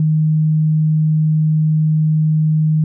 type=tone; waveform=sine; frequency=155.56 Hz; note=D#3; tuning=in tune; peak=-11 dBFS; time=0-2.84 s; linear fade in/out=2 ms; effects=none